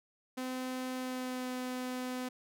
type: tone with pitch glide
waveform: sawtooth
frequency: 256.3 to 252.9 Hz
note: C4 to B3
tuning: -36 to +41 cents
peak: -32 dBFS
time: 0.37-2.29 s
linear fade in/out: 10 ms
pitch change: -23 cents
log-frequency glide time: 0.95-1.5 s
effects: none